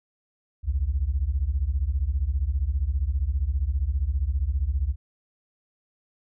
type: beating tone pair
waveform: sine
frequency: 60.8 / 75.8 Hz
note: B1 / D#2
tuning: -26 / -45 cents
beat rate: 15 Hz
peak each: -24 dBFS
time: 0.63-4.96 s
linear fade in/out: 50 ms
effects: tanh soft clip ceiling -16 dBFS